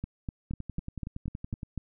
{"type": "two click trains", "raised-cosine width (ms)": 5, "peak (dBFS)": [-21, -24], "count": [8, 13], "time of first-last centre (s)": [[0.04, 1.777], [0.51, 1.631]], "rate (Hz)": [4.03, 10.7], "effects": []}